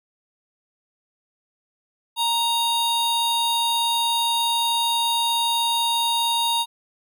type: tone pair together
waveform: square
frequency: 932.3 / 3729 Hz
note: A#5 / A#7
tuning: 0 / 0 cents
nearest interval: 2 octaves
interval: 2400 cents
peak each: -23 dBFS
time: 2.16-6.66 s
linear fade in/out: 50 ms
effects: none